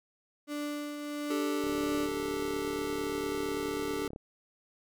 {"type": "tone with tremolo", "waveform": "35% pulse", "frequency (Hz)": 293.7, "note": "D4", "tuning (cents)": 0, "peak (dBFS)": -31, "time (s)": [0.47, 2.09], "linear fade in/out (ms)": 50, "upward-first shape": "triangle", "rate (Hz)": 1.5, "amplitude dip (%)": 45}
{"type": "chord", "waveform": "square", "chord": "D suspended fourth", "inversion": "none", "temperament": "just", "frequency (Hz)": [293.7, 391.6, 440.5], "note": ["D4", "G4", "A4"], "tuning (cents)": [0, -2, 2], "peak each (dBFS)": -37, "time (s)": [1.3, 4.08], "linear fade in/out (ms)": 5}
{"type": "click train", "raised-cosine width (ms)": 2, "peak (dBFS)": -30, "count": 91, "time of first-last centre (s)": [1.64, 4.161], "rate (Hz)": 35.7}
{"effects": []}